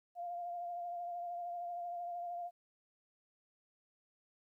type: tone with vibrato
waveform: sine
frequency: 698.5 Hz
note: F5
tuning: in tune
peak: -39 dBFS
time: 0.15-2.51 s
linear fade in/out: 50 ms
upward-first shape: triangle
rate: 13 Hz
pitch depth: 32 cents each way
effects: 13-bit